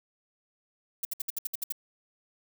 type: noise bursts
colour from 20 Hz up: violet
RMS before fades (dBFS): -31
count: 9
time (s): 1.03-1.723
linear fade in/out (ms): 5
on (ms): 21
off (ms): 63
effects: none